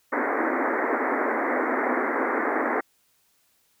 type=band-pass noise; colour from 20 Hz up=pink; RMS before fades=-25 dBFS; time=0.12-2.81 s; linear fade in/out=10 ms; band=240 to 2100 Hz; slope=96 dB/octave; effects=white hiss -66 dBFS RMS until 3.8 s